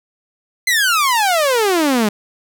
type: exponential sweep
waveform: sawtooth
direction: down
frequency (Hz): 2087 to 200.9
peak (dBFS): -9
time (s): 0.67-2.09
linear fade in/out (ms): 5
effects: none